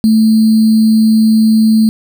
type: tone with sample-and-hold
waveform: sine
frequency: 220 Hz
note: A3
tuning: in tune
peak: -5 dBFS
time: 0.04-1.89 s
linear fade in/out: 0 ms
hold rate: 4410 Hz
effects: none